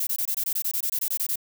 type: noise bursts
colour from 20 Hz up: violet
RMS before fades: -26 dBFS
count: 15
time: 0-1.358 s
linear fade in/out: 5 ms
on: 70 ms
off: 22 ms
effects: none